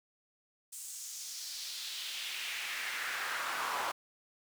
brown noise with high-pass filter sweep, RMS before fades -39 dBFS, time 0.72-3.92 s, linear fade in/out 10 ms, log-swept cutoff 8300 to 950 Hz, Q 2.1, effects none

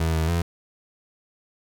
30% pulse tone with pitch steps, 81.2 / 79.9 / 85.2 Hz, E2 / D#2 / F2, -26 / +47 / -42 cents, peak -18 dBFS, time 0-0.42 s, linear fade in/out 5 ms, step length 140 ms, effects none

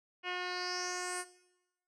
10% pulse tone with low-pass filter sweep, 360.6 Hz, F#4, 45 cents flat, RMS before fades -38 dBFS, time 0.23-1.25 s, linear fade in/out 50 ms, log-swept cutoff 2900 to 9600 Hz, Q 5.2, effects noise-tail reverb RT60 0.9 s tail -17 dB re dry

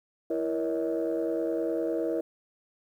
sine tone cluster, 331.9 / 474.4 / 564 / 634 Hz, E4 / A#4 / C#5 / D#5, +12 / +30 / +30 / +32 cents, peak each -29 / -30 / -34 / -33 dBFS, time 0.3-2.21 s, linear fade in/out 5 ms, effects tanh soft clip ceiling -20 dBFS + 10-bit

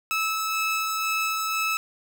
25% pulse tone pair together, 1304 / 2606 Hz, E6 / E7, -19 / -20 cents, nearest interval octave, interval 1199 cents, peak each -21 / -28 dBFS, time 0.11-1.77 s, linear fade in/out 0 ms, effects none

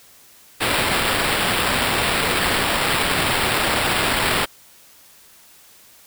white noise with sample-and-hold, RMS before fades -20 dBFS, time 0.6-4.46 s, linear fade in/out 20 ms, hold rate 6300 Hz, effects white hiss -49 dBFS RMS until 6.06 s

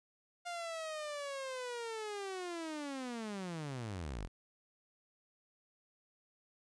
sawtooth linear sweep, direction down, 706 to 38 Hz, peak -36 dBFS, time 0.45-4.28 s, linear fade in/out 20 ms, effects resampled to 22050 Hz + 13-bit

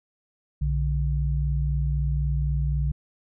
sine tone pair together, 60.7 / 144.57 Hz, B1 / D3, -29 / -27 cents, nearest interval octave + minor third, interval 1502 cents, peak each -23 / -26 dBFS, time 0.61-2.92 s, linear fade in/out 10 ms, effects none

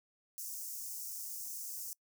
white high-pass noise, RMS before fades -43 dBFS, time 0.38-1.93 s, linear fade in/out 0 ms, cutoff 5400 Hz, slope 48 dB/octave, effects noise-tail reverb RT60 0.1 s tail -25 dB re dry

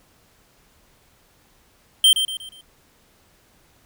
square tone with echo, 3139 Hz, G7, 2 cents sharp, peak -11 dBFS, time 2.04-2.13 s, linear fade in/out 2 ms, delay 120 ms, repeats 4, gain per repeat -8 dB, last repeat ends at 2.61 s, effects pink hiss -58 dBFS RMS until 3.85 s

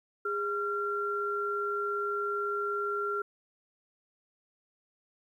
sine tone pair together, 408.5 / 1374 Hz, G#4 / F6, -29 / -29 cents, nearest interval octave + major sixth, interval 2100 cents, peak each -33 / -31 dBFS, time 0.25-3.22 s, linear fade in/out 5 ms, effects 11-bit

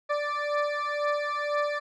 20% pulse beating tone pair, 586 / 588 Hz, D5 / D5, -4 / +2 cents, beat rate 2 Hz, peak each -24 dBFS, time 0.09-1.8 s, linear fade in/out 20 ms, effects low-pass 3000 Hz 12 dB/octave

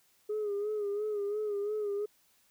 sine tone with vibrato, 415.3 Hz, G#4, in tune, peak -29 dBFS, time 0.29-2.06 s, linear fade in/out 10 ms, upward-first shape sine, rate 2.9 Hz, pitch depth 57 cents each way, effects tanh soft clip ceiling -28 dBFS + white hiss -68 dBFS RMS until 2.5 s

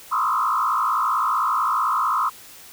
sine tone with frequency modulation, 1163 Hz, D6, 17 cents flat, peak -18 dBFS, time 0.11-2.3 s, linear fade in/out 20 ms, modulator 55.6 Hz, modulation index 3, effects white hiss -44 dBFS RMS until 2.72 s

